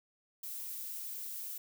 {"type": "noise", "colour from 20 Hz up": "violet", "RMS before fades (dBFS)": -42, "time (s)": [0.43, 1.58], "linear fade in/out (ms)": 5, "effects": []}